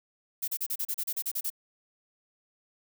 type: noise bursts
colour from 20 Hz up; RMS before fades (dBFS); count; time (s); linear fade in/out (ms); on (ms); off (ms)
violet; -31; 12; 0.42-1.502; 10; 59; 34
effects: none